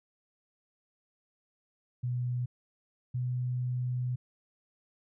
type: tone pair in turn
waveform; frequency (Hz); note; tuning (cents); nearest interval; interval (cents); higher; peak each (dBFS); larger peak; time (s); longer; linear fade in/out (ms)
sine; 123.47 / 124.9; B2 / B2; 0 / +20; unison; 20; second; -29 / -29; neither; 2.03-2.46 / 3.14-4.16; second; 10
effects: none